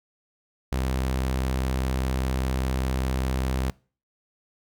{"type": "tone", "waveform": "sawtooth", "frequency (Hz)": 65, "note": "C2", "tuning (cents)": -11, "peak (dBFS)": -20, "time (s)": [0.72, 3.7], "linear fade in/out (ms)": 0, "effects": ["noise-tail reverb RT60 0.4 s tail -24 dB re dry"]}